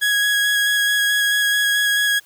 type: tone with vibrato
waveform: 30% pulse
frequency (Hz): 1661.2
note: G#6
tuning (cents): 0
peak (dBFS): -13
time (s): 0.01-2.2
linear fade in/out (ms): 20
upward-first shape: square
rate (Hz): 4.6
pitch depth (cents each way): 9
effects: white hiss -52 dBFS RMS until 2.25 s